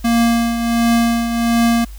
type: tone with tremolo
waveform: square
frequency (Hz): 233.1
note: A#3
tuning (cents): 0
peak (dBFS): -11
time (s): 0.04-1.85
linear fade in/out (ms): 10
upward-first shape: triangle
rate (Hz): 1.4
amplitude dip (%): 60
effects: added 50 Hz sine -30 dBFS peak until 1.98 s + white hiss -46 dBFS RMS until 1.98 s